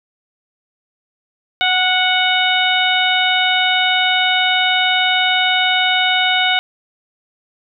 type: harmonic tone with a mistuned harmonic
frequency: 740 Hz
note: F#5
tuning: in tune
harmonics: 1 / 2 / 3 / 4 / 5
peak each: -19 / -19 / -19 / -19 / -19 dBFS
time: 1.61-6.59 s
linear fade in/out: 0 ms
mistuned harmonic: 2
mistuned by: -16 cents
effects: none